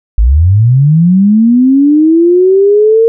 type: linear sweep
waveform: sine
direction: up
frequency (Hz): 49 to 460.7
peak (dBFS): -3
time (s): 0.18-3.08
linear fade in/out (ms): 0
effects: none